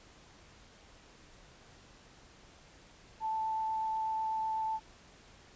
sine tone with vibrato, 880 Hz, A5, in tune, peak -31 dBFS, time 3.2-4.8 s, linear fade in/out 50 ms, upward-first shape triangle, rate 8.1 Hz, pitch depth 8 cents each way, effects pink hiss -58 dBFS RMS until 5.55 s + resampled to 16000 Hz

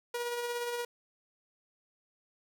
sawtooth tone with tremolo, 479.7 Hz, A#4, 50 cents sharp, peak -28 dBFS, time 0.14-0.85 s, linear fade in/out 5 ms, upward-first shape sine, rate 17 Hz, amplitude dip 35%, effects none

